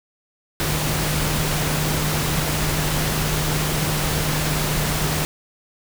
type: tone in noise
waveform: sine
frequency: 152.2 Hz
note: D#3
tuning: 38 cents flat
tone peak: -24 dBFS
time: 0.6-5.25 s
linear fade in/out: 0 ms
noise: pink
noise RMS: -23 dBFS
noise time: 0.6-5.25 s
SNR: -4 dB
effects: none